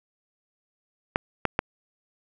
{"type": "clicks", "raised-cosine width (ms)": 0.5, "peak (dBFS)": -6, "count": 3, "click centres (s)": [1.159, 1.453, 1.591], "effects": []}